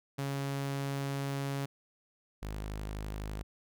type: tone pair in turn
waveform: sawtooth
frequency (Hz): 138.7 / 51.95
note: C#3 / G#1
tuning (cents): +1 / +1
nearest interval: octave + perfect fourth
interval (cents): 1700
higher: first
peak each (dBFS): -29 / -33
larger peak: first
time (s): 0.18-1.66 / 2.42-3.43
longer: first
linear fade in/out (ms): 10
effects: none